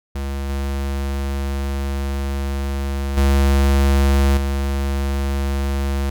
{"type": "tone with level steps", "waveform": "square", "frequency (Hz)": 69, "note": "C#2", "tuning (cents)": -7, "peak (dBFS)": [-23, -21, -13, -19], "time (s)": [0.15, 6.1], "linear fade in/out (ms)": 5, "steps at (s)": [0.49, 3.17, 4.37], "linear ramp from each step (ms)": 5, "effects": []}